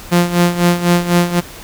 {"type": "tone with tremolo", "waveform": "sawtooth", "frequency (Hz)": 174.61, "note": "F3", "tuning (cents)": 0, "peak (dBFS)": -4, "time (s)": [0.11, 1.41], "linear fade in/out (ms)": 20, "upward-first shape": "sine", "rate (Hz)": 4, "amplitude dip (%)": 75, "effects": ["pink hiss -34 dBFS RMS until 1.63 s"]}